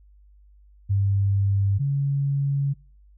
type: tone pair in turn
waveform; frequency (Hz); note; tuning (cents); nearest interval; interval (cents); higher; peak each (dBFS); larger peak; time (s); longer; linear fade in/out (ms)
sine; 99 / 139.9; G2 / C#3; +18 / +16; tritone; 598; second; -18 / -20; first; 0.89-1.79 / 1.79-2.74; second; 20
effects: noise-tail reverb RT60 0.5 s tail -26 dB re dry + added 50 Hz sine -50 dBFS peak until 3.17 s